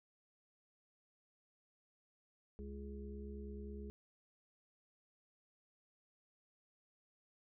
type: harmonic tone with a mistuned harmonic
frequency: 69.3 Hz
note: C#2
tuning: in tune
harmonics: 1 / 3 / 5 / 6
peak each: -47 / -50 / -58 / -52 dBFS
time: 2.59-3.9 s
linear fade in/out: 0 ms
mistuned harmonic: 3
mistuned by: -18 cents
effects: none